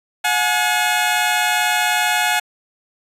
15% pulse tone pair together, 724 / 846.5 Hz, F#5 / G#5, -38 / +33 cents, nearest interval minor third, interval 271 cents, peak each -12 dBFS, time 0.24-2.4 s, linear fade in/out 10 ms, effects resampled to 32000 Hz

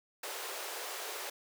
pink high-pass noise, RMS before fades -41 dBFS, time 0.23-1.3 s, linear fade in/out 5 ms, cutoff 390 Hz, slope 48 dB/octave, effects none

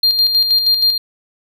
triangle tone with tremolo, 4200 Hz, C8, 6 cents sharp, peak -8 dBFS, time 0.03-0.98 s, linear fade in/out 5 ms, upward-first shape square, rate 6.3 Hz, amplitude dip 50%, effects none

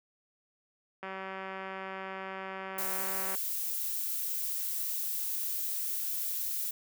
click train, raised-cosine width 0.5 ms, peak -25 dBFS, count 444, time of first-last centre 1.03-3.349 s, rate 191 Hz
violet noise, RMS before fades -34 dBFS, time 2.78-6.71 s, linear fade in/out 5 ms
effects high-pass 200 Hz 12 dB/octave

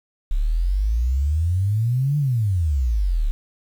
sine exponential two-way sweep, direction up then down, 33.81 to 150 to 33.81 Hz, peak -17 dBFS, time 0.31-3.31 s, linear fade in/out 0 ms, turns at 2.18 s, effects 8-bit

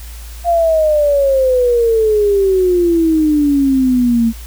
sine exponential sweep, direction down, 698.5 to 224.6 Hz, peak -9 dBFS, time 0.44-4.33 s, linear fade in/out 50 ms, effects added 57 Hz sine -28 dBFS peak until 4.46 s + white hiss -38 dBFS RMS until 4.46 s

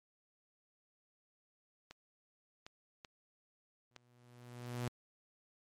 clicks, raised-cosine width 0.2 ms, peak -32 dBFS, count 4, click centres 1.91 / 2.665 / 3.048 / 3.963 s
sawtooth tone with exponential growth, 121.7 Hz, B2, 25 cents flat, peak -31 dBFS, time 3.91-4.88 s, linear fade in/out 0 ms, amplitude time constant 210 ms
effects MP3 64 kbps

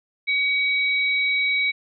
sine tone pair together, 2265 / 3872 Hz, C#7 / B7, +37 / -35 cents, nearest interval major sixth, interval 928 cents, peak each -19 / -28 dBFS, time 0.27-1.72 s, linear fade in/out 20 ms, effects none

